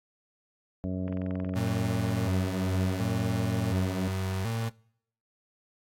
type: harmonic tone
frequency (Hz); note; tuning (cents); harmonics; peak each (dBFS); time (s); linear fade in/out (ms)
92.5; F#2; 0; 1 / 2 / 3 / 4 / 5 / 6 / 7; -34 / -32 / -35 / -48 / -45 / -44 / -44; 0.84-4.08; 0
type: click train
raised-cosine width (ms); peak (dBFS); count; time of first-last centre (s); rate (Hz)
0.5; -29; 27; 1.08-2.273; 21.8
type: tone with vibrato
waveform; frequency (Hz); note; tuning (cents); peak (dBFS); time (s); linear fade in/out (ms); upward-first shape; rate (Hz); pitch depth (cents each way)
35% pulse; 103.83; G#2; 0; -27; 1.55-4.7; 20; square; 0.69; 160
effects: noise-tail reverb RT60 0.7 s tail -24 dB re dry + AAC 48 kbps